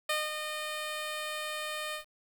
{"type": "tone with ADSR envelope", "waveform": "10% pulse", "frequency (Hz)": 611, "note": "D#5", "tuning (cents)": -32, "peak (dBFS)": -19, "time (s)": [0.09, 2.05], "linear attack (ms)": 6, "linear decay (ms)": 200, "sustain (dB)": -7, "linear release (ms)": 110, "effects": ["9-bit"]}